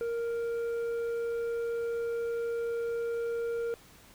sine tone with tanh clipping, 466.2 Hz, A#4, in tune, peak -31 dBFS, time 0.01-3.74 s, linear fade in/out 0 ms, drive 6 dB, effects pink hiss -56 dBFS RMS until 4.14 s

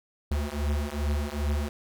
square beating tone pair, 71.8 / 74.3 Hz, D2 / D2, -39 / +21 cents, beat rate 2.5 Hz, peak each -30 dBFS, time 0.31-1.69 s, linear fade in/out 5 ms, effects none

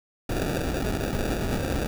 pink noise with sample-and-hold, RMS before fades -27 dBFS, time 0.29-1.87 s, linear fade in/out 5 ms, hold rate 1050 Hz, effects none

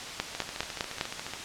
two click trains, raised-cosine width 0.2 ms, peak -10 / -18 dBFS, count 5 / 15, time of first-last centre 0.2-1.011 / 0.35-1.336 s, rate 4.93 / 14.2 Hz, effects white hiss -38 dBFS RMS until 1.44 s + low-pass 6000 Hz 12 dB/octave

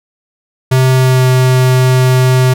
square tone with pitch glide, 129.9 to 128.41 Hz, C3 to C3, -12 to -32 cents, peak -7 dBFS, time 0.71-2.54 s, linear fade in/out 10 ms, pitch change -20 cents, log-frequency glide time 0.91-1.29 s, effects none

